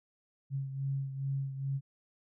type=beating tone pair; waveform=sine; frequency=136.3 / 138.7 Hz; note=C#3 / C#3; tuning=-29 / +1 cents; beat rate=2.4 Hz; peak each=-33 / -40 dBFS; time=0.5-1.81 s; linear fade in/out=50 ms; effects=none